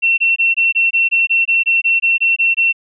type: tone bursts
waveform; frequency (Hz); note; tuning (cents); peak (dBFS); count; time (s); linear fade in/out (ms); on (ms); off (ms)
sine; 2710; E7; +47; -10; 15; 0.02-2.728; 20; 160; 22
effects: none